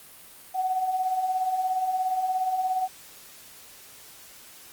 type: beating tone pair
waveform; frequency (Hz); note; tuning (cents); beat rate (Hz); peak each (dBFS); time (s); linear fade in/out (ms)
sine; 732 / 749; F#5 / F#5; -19 / +21; 17; -33 / -24; 0.54-2.88; 20
effects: white hiss -48 dBFS RMS until 4.72 s + Opus 32 kbps